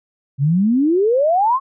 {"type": "exponential sweep", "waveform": "sine", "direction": "up", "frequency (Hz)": [130.9, 1108.7], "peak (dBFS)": -12, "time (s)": [0.38, 1.6], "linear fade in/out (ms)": 50, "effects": []}